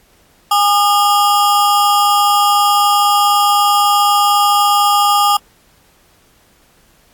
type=ring-modulated tone; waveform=square; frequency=1018 Hz; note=C6; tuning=48 cents flat; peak=-7 dBFS; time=0.51-5.37 s; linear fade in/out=5 ms; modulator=198 Hz; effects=pink hiss -52 dBFS RMS until 7.13 s + AAC 64 kbps